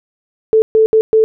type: tone bursts at uneven times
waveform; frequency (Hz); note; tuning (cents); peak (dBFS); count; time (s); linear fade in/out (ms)
sine; 440; A4; 0; -6; 4; 0.53-0.62 / 0.75-0.86 / 0.93-1.01 / 1.13-1.24; 0
effects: none